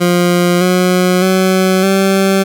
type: tone with pitch steps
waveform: 20% pulse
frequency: 176.2 / 181.78 / 187.54 / 193.48 Hz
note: F3 / F#3 / F#3 / G3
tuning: +16 / -30 / +24 / -22 cents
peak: -4 dBFS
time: 0-2.44 s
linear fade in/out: 20 ms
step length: 610 ms
effects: none